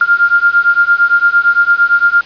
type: beating tone pair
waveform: sine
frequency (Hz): 1396.9 / 1405.7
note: F6 / F6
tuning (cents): 0 / +11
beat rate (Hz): 8.8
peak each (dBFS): -10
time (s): 0.01-2.21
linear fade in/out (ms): 2
effects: white hiss -33 dBFS RMS until 2.25 s + resampled to 11025 Hz